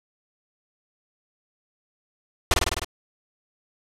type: noise with echo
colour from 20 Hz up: pink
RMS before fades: -18 dBFS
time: 2.51-2.54 s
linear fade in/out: 2 ms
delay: 51 ms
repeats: 6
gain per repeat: -2 dB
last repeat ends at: 2.846 s
effects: low-pass 9000 Hz 12 dB/octave